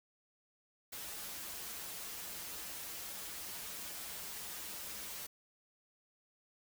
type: noise with comb filter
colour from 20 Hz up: white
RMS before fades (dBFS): -45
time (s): 0.92-5.27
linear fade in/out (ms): 10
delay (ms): 7.8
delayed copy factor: -0.7
effects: none

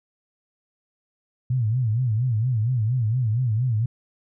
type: tone with vibrato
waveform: sine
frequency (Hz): 117.5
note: A#2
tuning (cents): +14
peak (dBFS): -19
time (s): 1.5-3.86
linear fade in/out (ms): 5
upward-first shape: sine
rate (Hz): 4.3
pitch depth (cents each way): 180
effects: none

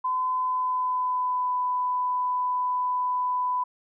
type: tone with pitch glide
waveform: sine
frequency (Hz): 1017 to 997.8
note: C6 to B5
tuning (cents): -50 to +17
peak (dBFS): -23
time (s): 0.04-3.64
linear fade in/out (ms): 10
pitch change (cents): -33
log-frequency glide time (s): 0.29-1.55
effects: none

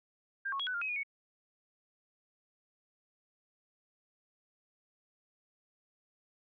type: tone with pitch steps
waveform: sine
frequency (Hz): 1594 / 1100 / 3317 / 1498 / 1401 / 2545 / 2445 / 2221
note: G6 / C#6 / G#7 / F#6 / F6 / D#7 / D#7 / C#7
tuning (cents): +28 / -14 / -3 / +21 / +5 / +39 / -31 / +3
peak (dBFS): -33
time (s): 0.45-1.034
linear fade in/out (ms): 10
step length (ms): 73
effects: none

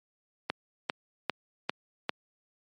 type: click train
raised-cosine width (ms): 0.3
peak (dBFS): -11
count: 5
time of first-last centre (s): 0.5-2.094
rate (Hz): 2.51
effects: high-pass 200 Hz 12 dB/octave + MP3 48 kbps

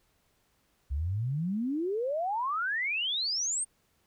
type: exponential sweep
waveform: sine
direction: up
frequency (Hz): 64.9 to 8880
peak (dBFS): -28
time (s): 0.9-3.65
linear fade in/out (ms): 20
effects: pink hiss -71 dBFS RMS until 4.06 s

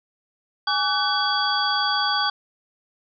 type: tone cluster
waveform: sine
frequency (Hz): 828 / 1150 / 1508 / 3348 / 4638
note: G#5 / D6 / F#6 / G#7 / D8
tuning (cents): -5 / -37 / +32 / +13 / -22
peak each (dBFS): -26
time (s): 0.67-2.3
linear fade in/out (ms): 5
effects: none

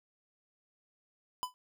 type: tone with exponential decay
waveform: square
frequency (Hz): 1001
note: B5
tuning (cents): +23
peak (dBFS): -29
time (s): 1.43-1.54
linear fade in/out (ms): 0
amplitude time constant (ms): 22
effects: none

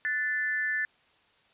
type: tone with amplitude modulation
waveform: sine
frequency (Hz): 1760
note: A6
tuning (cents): 0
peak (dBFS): -23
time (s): 0.05-0.85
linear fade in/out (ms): 0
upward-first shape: sine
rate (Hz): 281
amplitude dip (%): 75
effects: white hiss -64 dBFS RMS until 1.53 s + resampled to 8000 Hz

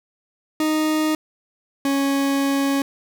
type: tone pair in turn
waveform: 40% pulse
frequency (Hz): 310.2 / 276.4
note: D#4 / C#4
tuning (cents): -5 / -5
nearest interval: major second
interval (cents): 200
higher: first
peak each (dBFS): -17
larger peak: neither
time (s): 0.6-1.15 / 1.85-2.82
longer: second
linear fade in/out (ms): 2
effects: none

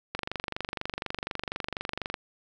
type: click train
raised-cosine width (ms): 0.3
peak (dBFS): -15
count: 49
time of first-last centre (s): 0.15-2.142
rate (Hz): 24.1
effects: none

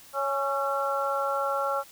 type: harmonic tone with a mistuned harmonic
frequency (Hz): 277.2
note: C#4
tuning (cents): 0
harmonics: 2 / 3 / 4 / 5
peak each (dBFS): -29 / -32 / -34 / -29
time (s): 0.13-1.84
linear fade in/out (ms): 50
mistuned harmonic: 5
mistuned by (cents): -35
effects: white hiss -51 dBFS RMS until 1.91 s

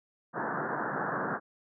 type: band-pass noise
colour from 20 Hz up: white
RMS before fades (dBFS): -33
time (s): 0.33-1.4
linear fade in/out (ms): 50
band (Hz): 120 to 1700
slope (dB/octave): 96
effects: none

